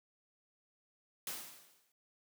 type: noise with exponential decay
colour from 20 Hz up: white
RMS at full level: -39 dBFS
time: 1.27-1.92 s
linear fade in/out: 2 ms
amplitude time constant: 140 ms
effects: high-pass 150 Hz 12 dB/octave